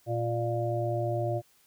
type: harmonic tone with a mistuned harmonic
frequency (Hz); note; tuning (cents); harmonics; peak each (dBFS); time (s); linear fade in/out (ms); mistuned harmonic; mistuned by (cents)
116.8; A#2; +4; 1 / 3 / 5 / 6; -30 / -34 / -32 / -35; 0.06-1.42; 50; 5; +23
effects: white hiss -64 dBFS RMS until 1.66 s